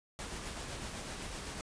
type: noise with tremolo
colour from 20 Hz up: pink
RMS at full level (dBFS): -41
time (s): 0.19-1.61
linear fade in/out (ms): 0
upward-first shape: sine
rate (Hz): 7.9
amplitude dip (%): 30
effects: resampled to 22050 Hz